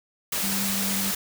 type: tone in noise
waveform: sine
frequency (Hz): 196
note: G3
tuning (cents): 0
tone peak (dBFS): -29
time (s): 0.43-1.11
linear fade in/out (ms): 5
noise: white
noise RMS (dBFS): -27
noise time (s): 0.32-1.15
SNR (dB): -5
effects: none